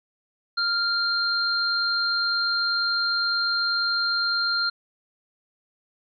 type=tone pair together; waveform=sine; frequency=1395 / 4183 Hz; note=F6 / C8; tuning=-2 / -1 cents; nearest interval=octave + perfect fifth; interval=1901 cents; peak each=-24 dBFS; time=0.57-4.7 s; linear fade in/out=10 ms; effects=none